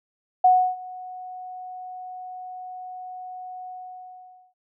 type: tone with ADSR envelope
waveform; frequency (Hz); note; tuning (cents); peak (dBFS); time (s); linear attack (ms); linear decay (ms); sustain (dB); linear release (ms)
sine; 736; F#5; -9; -11; 0.44-4.54; 7; 310; -23; 860
effects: none